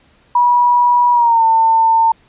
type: tone with pitch glide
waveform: sine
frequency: 970 to 899.8 Hz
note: B5 to A5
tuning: -31 to +39 cents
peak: -8 dBFS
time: 0.35-2.12 s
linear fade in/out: 5 ms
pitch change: -130 cents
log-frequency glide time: 1.12-1.44 s
effects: pink hiss -52 dBFS RMS until 2.28 s + resampled to 8000 Hz